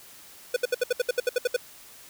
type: tone bursts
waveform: square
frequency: 493.9 Hz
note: B4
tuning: in tune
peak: -21 dBFS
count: 12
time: 0.54-1.565 s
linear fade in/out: 5 ms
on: 24 ms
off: 67 ms
effects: white hiss -49 dBFS RMS until 2.09 s